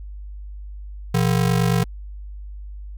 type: ring-modulated tone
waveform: square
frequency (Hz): 146.83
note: D3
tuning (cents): 0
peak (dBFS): -14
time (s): 1.14-1.84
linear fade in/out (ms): 5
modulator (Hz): 24.5
effects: added 50 Hz sine -32 dBFS peak until 2.97 s